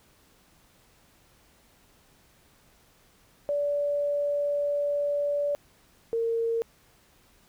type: tone pair in turn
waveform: sine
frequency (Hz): 578 / 458.8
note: D5 / A#4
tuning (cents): -28 / -28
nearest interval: major third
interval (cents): 400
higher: first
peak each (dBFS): -24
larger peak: neither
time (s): 3.49-5.55 / 6.13-6.62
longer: first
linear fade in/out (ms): 0
effects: pink hiss -61 dBFS RMS until 7.48 s